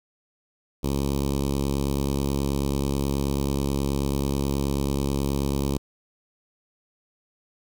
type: tone with notch filter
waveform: 10% pulse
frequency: 69.3 Hz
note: C#2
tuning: in tune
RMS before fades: -25 dBFS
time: 0.83-5.78 s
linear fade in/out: 10 ms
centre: 1700 Hz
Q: 0.6
effects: none